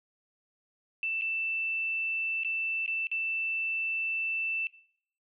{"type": "tone with dropouts", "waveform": "sine", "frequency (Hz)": 2660, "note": "E7", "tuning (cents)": 15, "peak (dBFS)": -28, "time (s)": [1.03, 4.67], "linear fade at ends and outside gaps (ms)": 1, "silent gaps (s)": [[1.212, 1.219], [2.435, 2.447], [2.862, 2.878], [3.07, 3.115]], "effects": ["noise-tail reverb RT60 0.6 s tail -20 dB re dry"]}